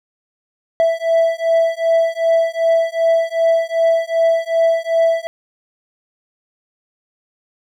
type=beating tone pair; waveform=triangle; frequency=659.3 / 661.9 Hz; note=E5 / E5; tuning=0 / +7 cents; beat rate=2.6 Hz; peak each=-14 dBFS; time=0.8-5.27 s; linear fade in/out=0 ms; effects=none